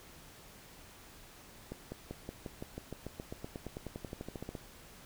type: accelerating click train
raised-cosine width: 2 ms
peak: -27 dBFS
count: 25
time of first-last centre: 1.72-4.552 s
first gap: 200 ms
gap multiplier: 0.95
effects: pink hiss -55 dBFS RMS until 5.05 s